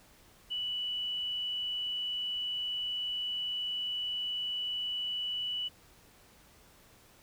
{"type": "tone", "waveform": "sine", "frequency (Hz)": 2960, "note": "F#7", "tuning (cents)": 0, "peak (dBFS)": -32, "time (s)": [0.5, 5.69], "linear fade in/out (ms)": 20, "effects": ["pink hiss -60 dBFS RMS until 7.22 s"]}